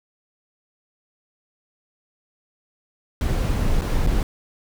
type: noise with dropouts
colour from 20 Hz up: brown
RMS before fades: -20 dBFS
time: 3.21-4.23 s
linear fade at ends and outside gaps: 1 ms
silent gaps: 3.812-3.818 / 4.065-4.072 s
effects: none